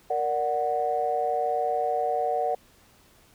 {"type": "chord", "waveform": "sine", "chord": "Bb augmented", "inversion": "none", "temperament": "equal", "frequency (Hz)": [466.2, 587.3, 740], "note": ["Bb4", "D5", "F#5"], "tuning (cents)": [0, 0, 0], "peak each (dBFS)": [-29, -29, -25], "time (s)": [0.1, 2.55], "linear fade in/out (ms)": 5, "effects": ["tanh soft clip ceiling -14 dBFS", "pink hiss -58 dBFS RMS until 3.34 s"]}